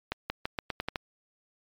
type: accelerating click train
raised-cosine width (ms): 0.3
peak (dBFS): -14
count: 8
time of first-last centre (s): 0.12-0.958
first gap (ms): 180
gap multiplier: 0.86
effects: MP3 96 kbps